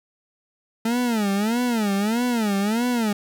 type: tone with vibrato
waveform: 40% pulse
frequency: 220.7 Hz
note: A3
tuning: 5 cents sharp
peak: -19 dBFS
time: 0.85-3.13 s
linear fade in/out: 5 ms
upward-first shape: sine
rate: 1.6 Hz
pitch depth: 200 cents each way
effects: 9-bit